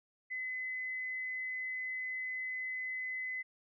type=tone; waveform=sine; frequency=2026 Hz; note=B6; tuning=44 cents sharp; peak=-36 dBFS; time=0.3-3.43 s; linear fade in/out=20 ms; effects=none